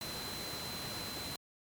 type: tone in noise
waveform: sine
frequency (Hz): 4066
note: B7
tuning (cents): +50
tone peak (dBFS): -43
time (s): 0.01-1.36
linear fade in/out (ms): 2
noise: pink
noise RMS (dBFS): -42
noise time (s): 0.01-1.36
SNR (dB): -4
effects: high-pass 80 Hz 12 dB/octave + MP3 96 kbps